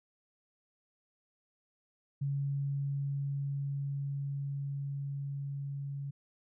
sine tone with level ramp, 140 Hz, C#3, 18 cents sharp, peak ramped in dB -30 to -36 dBFS, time 2.21-6.11 s, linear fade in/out 10 ms, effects none

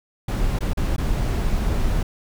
brown noise with dropouts, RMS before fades -21 dBFS, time 0.28-2.03 s, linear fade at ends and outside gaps 5 ms, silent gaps 0.589-0.606 / 0.734-0.772 / 0.964-0.98 s, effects none

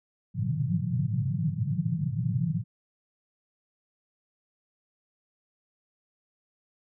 white band-pass noise, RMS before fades -28 dBFS, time 0.34-2.64 s, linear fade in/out 50 ms, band 100 to 180 Hz, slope 96 dB/octave, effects none

